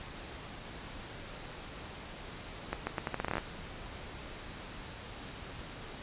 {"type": "accelerating click train", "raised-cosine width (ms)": 0.5, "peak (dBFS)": -17, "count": 13, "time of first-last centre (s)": [2.73, 3.382], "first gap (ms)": 140, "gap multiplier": 0.8, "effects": ["pink hiss -45 dBFS RMS until 6.02 s", "resampled to 8000 Hz"]}